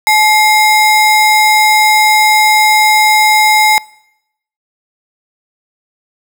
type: ring-modulated tone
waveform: square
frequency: 1488 Hz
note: F#6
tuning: 9 cents sharp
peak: -4 dBFS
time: 0.07-3.78 s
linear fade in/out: 0 ms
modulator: 628 Hz
effects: noise-tail reverb RT60 0.8 s tail -23 dB re dry